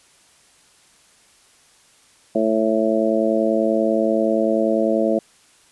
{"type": "harmonic tone", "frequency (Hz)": 110.3, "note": "A2", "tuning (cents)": 5, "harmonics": [2, 3, 4, 5, 6], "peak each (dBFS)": [-22, -22, -25, -21, -22], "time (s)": [2.35, 5.19], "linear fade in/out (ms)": 5, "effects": ["white hiss -54 dBFS RMS until 5.71 s", "resampled to 24000 Hz"]}